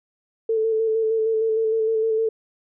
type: tone with vibrato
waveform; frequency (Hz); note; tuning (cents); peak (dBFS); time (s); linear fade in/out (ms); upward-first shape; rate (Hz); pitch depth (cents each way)
sine; 443.6; A4; +14; -18; 0.49-2.29; 5; square; 6.5; 20
effects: none